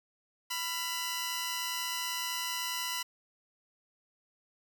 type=tone cluster; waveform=10% pulse; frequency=995 / 1371 / 2818 Hz; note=B5 / F6 / F7; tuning=+13 / -32 / +15 cents; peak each=-26 / -33 / -31 dBFS; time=0.5-3.03 s; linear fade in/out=10 ms; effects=none